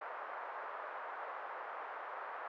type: band-pass noise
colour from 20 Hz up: white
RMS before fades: -45 dBFS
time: 0.01-2.48 s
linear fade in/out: 5 ms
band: 550 to 1400 Hz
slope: 24 dB/octave
effects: none